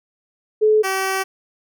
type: tone pair in turn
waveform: sine / 10% pulse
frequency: 430 / 383.1 Hz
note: A4 / G4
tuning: -40 / -40 cents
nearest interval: major second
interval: 200 cents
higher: first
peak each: -11 dBFS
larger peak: neither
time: 0.61-0.83 / 0.83-1.24 s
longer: second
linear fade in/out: 20 ms
effects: none